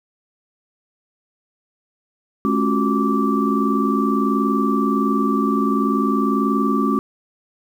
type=tone cluster; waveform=sine; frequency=212.6 / 273.1 / 353.7 / 375.1 / 1165 Hz; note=G#3 / C#4 / F4 / F#4 / D6; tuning=+41 / -26 / +22 / +24 / -14 cents; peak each=-20 / -20 / -27 / -26 / -22 dBFS; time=2.45-6.99 s; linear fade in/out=0 ms; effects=8-bit